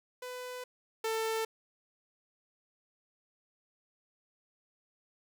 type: tone pair in turn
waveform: sawtooth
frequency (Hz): 500 / 445.4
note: B4 / A4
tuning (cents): +21 / +21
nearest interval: major second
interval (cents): 200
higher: first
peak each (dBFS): -36 / -27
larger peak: second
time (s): 0.22-0.64 / 1.04-1.45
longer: first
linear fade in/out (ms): 5
effects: none